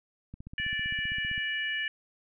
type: click train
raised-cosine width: 5 ms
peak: -30 dBFS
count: 17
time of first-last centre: 0.34-1.379 s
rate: 15.4 Hz
type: harmonic tone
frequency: 584 Hz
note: D5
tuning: 10 cents flat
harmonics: 3 / 4 / 5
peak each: -31 / -37 / -35 dBFS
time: 0.58-1.88 s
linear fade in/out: 2 ms
effects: none